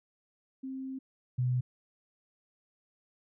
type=tone pair in turn; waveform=sine; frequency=264.4 / 125.39 Hz; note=C4 / B2; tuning=+18 / +27 cents; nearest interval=octave + minor second; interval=1291 cents; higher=first; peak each=-36 / -26 dBFS; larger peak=second; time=0.63-0.99 / 1.38-1.61 s; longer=first; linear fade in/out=10 ms; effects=none